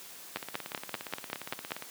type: two click trains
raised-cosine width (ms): 0.3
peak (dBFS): -22 / -15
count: 26 / 8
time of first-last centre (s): 0.37-1.823 / 0.36-1.719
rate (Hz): 17.2 / 5.15
effects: white hiss -48 dBFS RMS until 1.9 s + high-pass 150 Hz 12 dB/octave